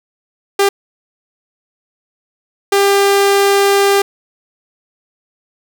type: tone bursts at uneven times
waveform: sawtooth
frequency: 398.3 Hz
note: G4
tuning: 28 cents sharp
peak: -5 dBFS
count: 2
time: 0.59-0.69 / 2.72-4.02 s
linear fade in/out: 5 ms
effects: none

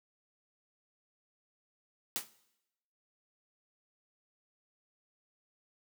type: noise with exponential decay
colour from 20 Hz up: white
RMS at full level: -31 dBFS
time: 2.16-2.3 s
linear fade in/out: 0 ms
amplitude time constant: 29 ms
effects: noise-tail reverb RT60 0.9 s tail -19 dB re dry + high-pass 150 Hz 12 dB/octave

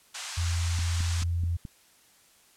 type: band-pass noise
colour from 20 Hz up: white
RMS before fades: -38 dBFS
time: 0.14-1.24 s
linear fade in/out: 10 ms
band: 800 to 7900 Hz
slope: 24 dB/octave
type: tone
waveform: sine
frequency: 85.4 Hz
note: F2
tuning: 38 cents flat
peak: -25 dBFS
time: 0.37-1.57 s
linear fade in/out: 10 ms
type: click train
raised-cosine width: 5 ms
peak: -26 dBFS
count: 5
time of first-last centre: 0.79-1.652 s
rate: 4.64 Hz
effects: white hiss -60 dBFS RMS until 2.56 s + low-pass 12000 Hz 12 dB/octave

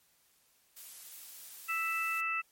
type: noise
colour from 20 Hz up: blue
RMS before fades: -48 dBFS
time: 0.76-2.21 s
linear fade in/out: 10 ms
type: harmonic tone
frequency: 660 Hz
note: E5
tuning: 2 cents sharp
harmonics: 2 / 3 / 4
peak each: -35 / -40 / -33 dBFS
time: 1.68-2.42 s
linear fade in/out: 20 ms
effects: white hiss -69 dBFS RMS until 2.51 s + MP3 64 kbps

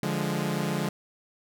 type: chord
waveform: sawtooth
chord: D diminished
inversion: none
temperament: equal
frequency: 146.83 / 174.61 / 207.7 Hz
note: D3 / F3 / Ab3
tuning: 0 / 0 / 0 cents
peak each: -27 dBFS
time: 0.03-0.89 s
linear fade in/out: 2 ms
effects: none

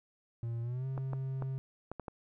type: tone with pitch glide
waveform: triangle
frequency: 116.54 to 133.1 Hz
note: A#2 to C3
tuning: 0 to +30 cents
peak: -32 dBFS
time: 0.43-1.58 s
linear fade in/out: 0 ms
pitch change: +230 cents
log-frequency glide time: 0.62-0.86 s
type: clicks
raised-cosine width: 1 ms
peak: -26 dBFS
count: 6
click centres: 0.978 / 1.133 / 1.423 / 1.916 / 1.997 / 2.082 s
effects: none

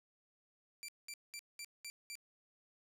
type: tone bursts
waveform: 15% pulse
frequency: 2349 Hz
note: D7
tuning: in tune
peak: -38 dBFS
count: 6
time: 0.83-2.154 s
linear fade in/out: 0 ms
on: 54 ms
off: 200 ms
effects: none

